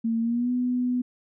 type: tone with pitch glide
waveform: sine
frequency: 227.7 to 248.3 Hz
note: A#3 to B3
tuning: -40 to +9 cents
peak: -22 dBFS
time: 0.04-1.02 s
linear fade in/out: 10 ms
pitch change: +149 cents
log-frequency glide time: 0.2-0.51 s
effects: none